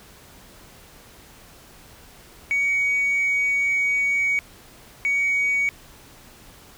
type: tone pair in turn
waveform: sine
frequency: 2249 / 2249 Hz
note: C#7 / C#7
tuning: +24 / +24 cents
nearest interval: unison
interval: 0 cents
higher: neither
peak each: -17 dBFS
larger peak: neither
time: 2.51-4.39 / 5.05-5.69 s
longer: first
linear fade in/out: 0 ms
effects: tanh soft clip ceiling -16 dBFS + pink hiss -48 dBFS RMS until 6.77 s